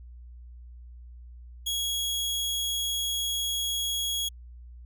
sawtooth tone, 3322 Hz, G#7, in tune, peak -24 dBFS, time 1.66-4.29 s, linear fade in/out 10 ms, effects added 60 Hz sine -43 dBFS peak until 4.85 s

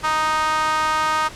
sawtooth tone with high-pass filter, 311.1 Hz, D#4, in tune, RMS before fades -20 dBFS, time 0.03-1.29 s, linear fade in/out 20 ms, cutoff 1100 Hz, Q 5.6, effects pink hiss -38 dBFS RMS until 1.35 s + low-pass 8000 Hz 12 dB/octave

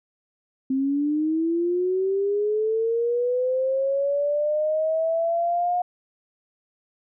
sine linear sweep, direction up, 261.6 to 719 Hz, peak -20 dBFS, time 0.7-5.82 s, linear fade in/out 5 ms, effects none

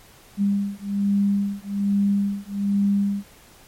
sine beating tone pair, 200 / 201.2 Hz, G3 / G3, +35 / +45 cents, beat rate 1.2 Hz, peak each -22 dBFS, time 0.37-3.24 s, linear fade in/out 50 ms, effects pink hiss -50 dBFS RMS until 3.67 s + MP3 64 kbps

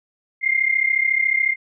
sine tone pair together, 2093 / 2127 Hz, C7 / C7, 0 / +28 cents, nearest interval unison, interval 28 cents, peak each -19 dBFS, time 0.41-1.56 s, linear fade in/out 50 ms, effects none

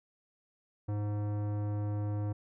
sine tone with tanh clipping, 103.83 Hz, G#2, in tune, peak -33 dBFS, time 0.88-2.33 s, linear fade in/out 10 ms, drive 17 dB, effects none

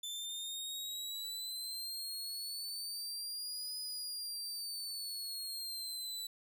sawtooth exponential two-way sweep, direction up then down, 3520 to 4991 to 3958 Hz, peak -37 dBFS, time 0.03-6.27 s, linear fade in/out 5 ms, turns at 3.78 s, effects none

